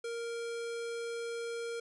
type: tone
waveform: square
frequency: 466.2 Hz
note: A#4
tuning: in tune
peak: -37 dBFS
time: 0.04-1.8 s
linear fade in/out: 5 ms
effects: resampled to 24000 Hz